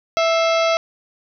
harmonic tone with a mistuned harmonic, 659.3 Hz, E5, in tune, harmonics 1 / 2 / 3 / 4 / 5 / 6 / 7 / 8 / 9, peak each -16 / -22 / -26 / -28 / -30 / -32 / -33 / -34 / -35 dBFS, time 0.17-0.77 s, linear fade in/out 0 ms, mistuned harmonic 3, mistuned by +120 cents, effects none

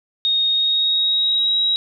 sine tone with pitch glide, 3721 to 3841 Hz, A#7 to B7, -4 to -49 cents, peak -15 dBFS, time 0.25-1.76 s, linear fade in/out 0 ms, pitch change +55 cents, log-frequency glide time 0.49-1.56 s, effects none

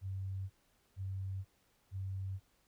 sine tone bursts, 95.9 Hz, G2, 37 cents flat, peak -37 dBFS, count 3, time 0.01-2.4 s, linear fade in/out 50 ms, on 490 ms, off 460 ms, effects pink hiss -73 dBFS RMS until 2.67 s

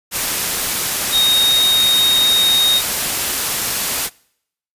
sine tone in noise, 3729 Hz, A#7, in tune, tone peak -11 dBFS, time 1.11-2.82 s, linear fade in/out 50 ms, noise white, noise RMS -19 dBFS, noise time 0.11-4.1 s, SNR +5 dB, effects noise-tail reverb RT60 0.7 s tail -25 dB re dry + resampled to 32000 Hz

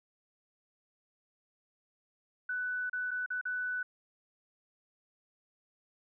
sine tone with dropouts, 1492 Hz, F#6, 14 cents sharp, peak -32 dBFS, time 2.49-3.83 s, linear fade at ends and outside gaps 5 ms, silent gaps 2.897-2.93 / 3.109-3.113 / 3.262-3.303 / 3.413-3.453 s, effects none

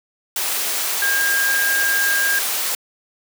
sine tone in noise, 1613 Hz, G6, 49 cents sharp, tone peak -17 dBFS, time 1.02-2.39 s, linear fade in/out 2 ms, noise white, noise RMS -22 dBFS, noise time 0.36-2.75 s, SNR +2 dB, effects high-pass 400 Hz 12 dB/octave

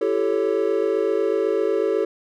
triangle chord, A dominant seventh, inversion second, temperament equal with one note detuned, 337.9 / 392 / 440 / 554.4 Hz, E4 / G4 / A4 / C#5, +43 / 0 / 0 / 0 cents, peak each -25 / -21 / -20 / -25 dBFS, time 0.01-2.05 s, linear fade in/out 5 ms, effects none

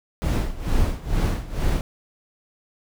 brown noise with tremolo, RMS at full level -19 dBFS, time 0.22-1.81 s, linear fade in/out 0 ms, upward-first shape sine, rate 2.2 Hz, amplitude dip 85%, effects none

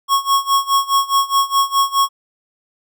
square tone with tremolo, 1100 Hz, C#6, 14 cents flat, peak -11 dBFS, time 0.08-2.09 s, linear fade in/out 50 ms, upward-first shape sine, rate 4.8 Hz, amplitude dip 90%, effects none

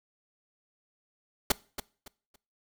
pink noise with echo, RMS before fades -22 dBFS, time 1.5-1.52 s, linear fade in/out 5 ms, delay 280 ms, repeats 3, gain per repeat -12 dB, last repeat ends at 2.36 s, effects noise-tail reverb RT60 0.4 s tail -22 dB re dry

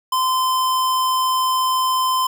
square tone, 1031 Hz, C6, 26 cents flat, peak -17 dBFS, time 0.12-2.27 s, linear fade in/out 5 ms, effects none

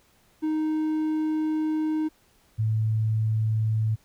triangle / sine tone pair in turn, 311.1 / 109.78 Hz, D#4 / A2, 0 / -3 cents, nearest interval octave + tritone, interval 1803 cents, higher first, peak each -21 dBFS, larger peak neither, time 0.42-2.09 / 2.58-3.96 s, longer first, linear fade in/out 20 ms, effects pink hiss -62 dBFS RMS until 4.04 s

